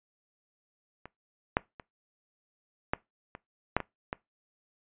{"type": "clicks", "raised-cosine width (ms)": 0.5, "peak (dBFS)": [-28, -8, -28, -11, -26, -9, -19, -17], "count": 8, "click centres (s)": [1.056, 1.569, 1.798, 2.935, 3.351, 3.766, 3.803, 4.129], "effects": ["noise-tail reverb RT60 0.2 s tail -22 dB re dry", "resampled to 8000 Hz"]}